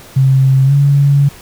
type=tone with pitch glide; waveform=sine; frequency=133.4 to 141.33 Hz; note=C3 to C#3; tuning=+34 to +34 cents; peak=-6 dBFS; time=0.16-1.29 s; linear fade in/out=10 ms; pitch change=+100 cents; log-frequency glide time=0.65-0.73 s; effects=pink hiss -37 dBFS RMS until 1.41 s